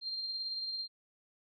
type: tone with tremolo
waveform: sine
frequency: 4183 Hz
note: C8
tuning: 1 cent flat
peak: -34 dBFS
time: 0.01-0.88 s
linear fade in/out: 50 ms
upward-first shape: sine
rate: 18 Hz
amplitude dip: 35%
effects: none